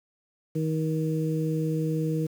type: harmonic tone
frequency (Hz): 158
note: D#3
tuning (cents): +27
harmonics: 1 / 2 / 3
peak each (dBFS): -26 / -30 / -32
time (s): 0.55-2.27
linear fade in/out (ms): 10
effects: 8-bit